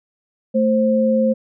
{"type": "tone pair together", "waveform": "sine", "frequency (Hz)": [221.4, 526.6], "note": ["A3", "C5"], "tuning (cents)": [11, 11], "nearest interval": "octave + minor third", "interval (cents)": 1500, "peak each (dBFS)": -16, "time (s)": [0.54, 1.34], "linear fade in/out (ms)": 20, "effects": []}